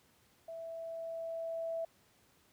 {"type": "tone with level ramp", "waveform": "sine", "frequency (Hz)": 659.3, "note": "E5", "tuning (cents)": 0, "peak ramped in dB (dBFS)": [-42, -34], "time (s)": [0.48, 1.85], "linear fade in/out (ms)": 5, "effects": ["pink hiss -68 dBFS RMS until 2.52 s", "high-pass 80 Hz 12 dB/octave"]}